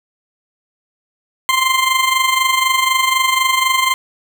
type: tone with amplitude modulation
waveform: 20% pulse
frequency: 1046.5 Hz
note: C6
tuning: in tune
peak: -5 dBFS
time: 1.49-3.94 s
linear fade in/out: 0 ms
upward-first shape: sine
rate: 24 Hz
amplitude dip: 60%
effects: none